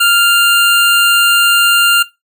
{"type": "tone pair together", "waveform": "square", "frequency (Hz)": [1395.7, 2794], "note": ["F6", "F7"], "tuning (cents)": [-2, 0], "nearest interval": "octave", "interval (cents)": 1202, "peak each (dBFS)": -11, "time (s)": [0, 2.03], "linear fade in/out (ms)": 10, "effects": ["noise-tail reverb RT60 0.2 s tail -17 dB re dry"]}